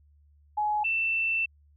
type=tone pair in turn; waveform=sine; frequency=842 / 2673 Hz; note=G#5 / E7; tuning=+24 / +23 cents; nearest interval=octave + minor sixth; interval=1999 cents; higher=second; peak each=-24 dBFS; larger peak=neither; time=0.57-0.84 / 0.84-1.46 s; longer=second; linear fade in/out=10 ms; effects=added 73 Hz sine -57 dBFS peak until 1.76 s

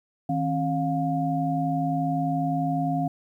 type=tone cluster; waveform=sine; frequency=158.2 / 269.8 / 707 Hz; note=D#3 / C#4 / F5; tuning=+29 / -47 / +21 cents; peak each=-27 dBFS; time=0.29-3.08 s; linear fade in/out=5 ms; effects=10-bit

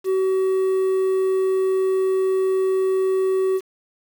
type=tone with quantisation; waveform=triangle; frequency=379.2 Hz; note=F#4; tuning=43 cents sharp; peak=-15 dBFS; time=0.04-3.61 s; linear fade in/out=50 ms; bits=7; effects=none

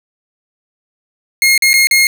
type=tone with dropouts; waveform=sawtooth; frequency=2147 Hz; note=C7; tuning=44 cents sharp; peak=-4 dBFS; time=1.42-2.07 s; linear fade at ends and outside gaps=1 ms; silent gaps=1.578-1.622 / 1.732-1.739 / 1.871-1.911 s; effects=none

